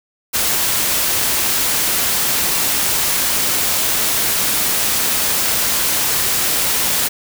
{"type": "noise", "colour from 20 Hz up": "white", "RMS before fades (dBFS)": -17, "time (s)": [0.33, 7.09], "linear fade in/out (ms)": 20, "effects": []}